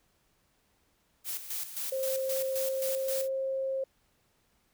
blue noise with tremolo, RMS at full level -35 dBFS, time 1.24-3.29 s, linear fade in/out 50 ms, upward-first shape square, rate 3.8 Hz, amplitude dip 65%
sine tone with pitch glide, 530 to 533.7 Hz, C5 to C5, +22 to +34 cents, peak -29 dBFS, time 1.92-3.84 s, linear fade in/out 5 ms, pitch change +12 cents, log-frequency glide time 2.38-3.41 s
effects pink hiss -71 dBFS RMS until 4.73 s

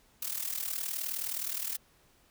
blue noise with amplitude modulation, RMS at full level -32 dBFS, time 0.22-1.77 s, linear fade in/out 5 ms, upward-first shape sine, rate 39.3 Hz, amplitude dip 75%, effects pink hiss -65 dBFS RMS until 2.3 s

